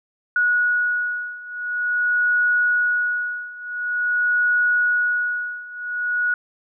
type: beating tone pair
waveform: sine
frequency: 1459 / 1459.47 Hz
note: F#6 / F#6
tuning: -25 / -24 cents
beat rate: 0.47 Hz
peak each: -22 / -20 dBFS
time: 0.36-6.34 s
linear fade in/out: 2 ms
effects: none